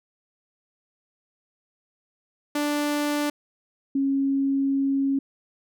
sawtooth / sine tone pair in turn, 293.7 / 273.9 Hz, D4 / C#4, 0 / -21 cents, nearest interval minor second, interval 121 cents, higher first, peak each -19 / -20 dBFS, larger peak first, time 2.55-3.3 / 3.95-5.19 s, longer second, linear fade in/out 5 ms, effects none

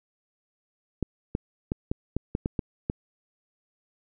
clicks, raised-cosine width 3 ms, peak -13 dBFS, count 9, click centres 1.027 / 1.351 / 1.719 / 1.915 / 2.166 / 2.351 / 2.459 / 2.592 / 2.899 s, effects none

